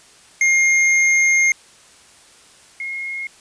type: tone pair in turn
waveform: square / sine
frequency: 2127 / 2153 Hz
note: C7 / C7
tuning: +28 / +49 cents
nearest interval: unison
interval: 21 cents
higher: second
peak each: -13 / -24 dBFS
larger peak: first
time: 0.41-1.52 / 2.8-3.27 s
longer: first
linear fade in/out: 2 ms
effects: white hiss -48 dBFS RMS until 3.4 s + resampled to 22050 Hz